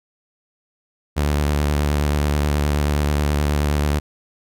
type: tone with vibrato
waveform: sawtooth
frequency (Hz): 73.42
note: D2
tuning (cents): 0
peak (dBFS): -13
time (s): 1.16-4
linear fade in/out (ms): 20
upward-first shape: square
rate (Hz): 9.4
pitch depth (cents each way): 27
effects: none